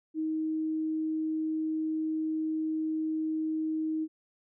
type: tone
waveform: sine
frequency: 314.9 Hz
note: D#4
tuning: 21 cents sharp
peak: -28 dBFS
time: 0.14-4.08 s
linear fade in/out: 50 ms
effects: none